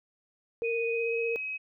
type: tone with vibrato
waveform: sine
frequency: 461.7 Hz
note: A#4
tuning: 17 cents flat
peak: -28 dBFS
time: 0.62-1.36 s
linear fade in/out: 0 ms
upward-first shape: sine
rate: 16 Hz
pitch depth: 16 cents each way
type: tone with pitch glide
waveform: sine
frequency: 2489 to 2543 Hz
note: D#7 to D#7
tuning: 0 to +37 cents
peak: -32 dBFS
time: 0.63-1.58 s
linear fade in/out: 20 ms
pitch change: +37 cents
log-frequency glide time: 0.9-1.15 s
effects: none